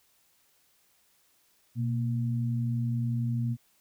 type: tone pair together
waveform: sine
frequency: 121.43 / 233.1 Hz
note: B2 / A#3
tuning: -29 / 0 cents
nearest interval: major seventh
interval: 1129 cents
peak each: -27 / -33 dBFS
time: 1.75-3.57 s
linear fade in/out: 50 ms
effects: white hiss -67 dBFS RMS until 3.8 s